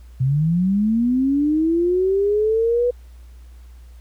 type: linear sweep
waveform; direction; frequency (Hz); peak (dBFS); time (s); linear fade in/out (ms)
sine; up; 124.7 to 493.9; -15; 0.2-2.91; 10
effects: added 60 Hz sine -39 dBFS peak until 4 s + pink hiss -58 dBFS RMS until 4 s